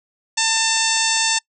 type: harmonic tone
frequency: 895 Hz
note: A5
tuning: 29 cents sharp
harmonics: 1 / 2 / 3 / 4 / 5 / 6 / 7 / 8 / 9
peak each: -25 / -25 / -25 / -25 / -25 / -25 / -25 / -25 / -25 dBFS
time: 0.37-1.39 s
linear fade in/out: 10 ms
effects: noise-tail reverb RT60 0.1 s tail -26 dB re dry